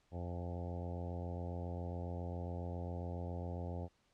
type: harmonic tone with a mistuned harmonic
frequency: 87.31 Hz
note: F2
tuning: in tune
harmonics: 1 / 2 / 3 / 4 / 5 / 6 / 7 / 8 / 9 / 10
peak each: -41 / -47 / -51 / -53 / -53 / -51 / -54 / -54 / -56 / -60 dBFS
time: 0.11-3.89 s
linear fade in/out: 50 ms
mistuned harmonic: 9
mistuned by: +24 cents
effects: pink hiss -75 dBFS RMS until 4.13 s + low-pass 7000 Hz 12 dB/octave